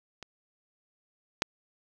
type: clicks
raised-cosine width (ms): 0.2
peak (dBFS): -24 / -7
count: 2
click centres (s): 0.227 / 1.421
effects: none